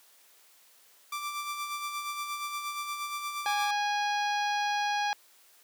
sawtooth tone with tremolo, 1174.7 Hz, D6, in tune, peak -28 dBFS, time 1.12-3.71 s, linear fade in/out 5 ms, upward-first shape sine, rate 8.5 Hz, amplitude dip 45%
harmonic tone, 825 Hz, G#5, 12 cents flat, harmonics 1 / 2 / 3 / 4 / 5 / 6 / 7, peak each -28 / -34 / -38 / -40 / -42 / -44 / -45 dBFS, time 3.46-5.13 s, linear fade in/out 0 ms
effects white hiss -60 dBFS RMS until 5.63 s + high-pass 400 Hz 12 dB/octave

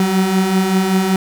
35% pulse beating tone pair, 185.1 / 190.3 Hz, F#3 / F#3, +1 / +49 cents, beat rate 5.2 Hz, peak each -19 / -12 dBFS, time 0-1.16 s, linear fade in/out 2 ms, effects 7-bit

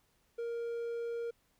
triangle tone, 467.8 Hz, A#4, 6 cents sharp, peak -33 dBFS, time 0.38-1.31 s, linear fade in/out 10 ms, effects pink hiss -73 dBFS RMS until 1.59 s

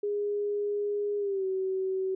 sine tone with pitch glide, 411.1 to 379.2 Hz, G#4 to F#4, -18 to +43 cents, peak -27 dBFS, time 0.03-2.15 s, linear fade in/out 5 ms, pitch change -139 cents, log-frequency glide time 1.18-1.45 s, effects none

